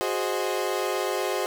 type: chord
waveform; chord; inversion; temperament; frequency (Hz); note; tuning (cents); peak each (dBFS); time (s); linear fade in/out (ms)
30% pulse; Ab dominant seventh; third; equal with one note detuned; 367.2 / 415.3 / 523.3 / 622.3; Gb4 / Ab4 / C5 / Eb5; -13 / 0 / 0 / 0; -27 / -28 / -28 / -30; 0.01-1.46; 0
effects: none